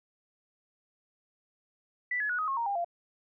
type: tone with pitch steps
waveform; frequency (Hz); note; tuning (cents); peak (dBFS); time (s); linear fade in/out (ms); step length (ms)
sine; 1975.5 / 1700 / 1463 / 1258.9 / 1083.4 / 932.3 / 802.3 / 690.4; B6 / G#6 / F#6 / D#6 / C#6 / A#5 / G5 / F5; 0 / +40 / -20 / +20 / -40 / 0 / +40 / -20; -28; 2.11-2.846; 5; 92
effects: none